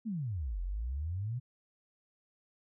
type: exponential two-way sweep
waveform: sine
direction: down then up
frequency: 238.2 to 42.38 to 129.4 Hz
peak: -33 dBFS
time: 0.05-1.4 s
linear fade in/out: 20 ms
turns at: 0.61 s
effects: none